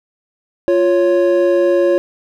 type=tone pair together; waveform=triangle; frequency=349.3 / 554.4 Hz; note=F4 / C#5; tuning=0 / 0 cents; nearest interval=minor sixth; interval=800 cents; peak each=-11 dBFS; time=0.68-1.98 s; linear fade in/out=0 ms; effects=none